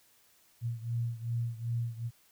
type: beating tone pair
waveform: sine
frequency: 116.54 / 119.14 Hz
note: A#2 / A#2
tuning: 0 / +38 cents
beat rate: 2.6 Hz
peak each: -33 / -36 dBFS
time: 0.61-2.11 s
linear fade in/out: 50 ms
effects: white hiss -65 dBFS RMS until 2.31 s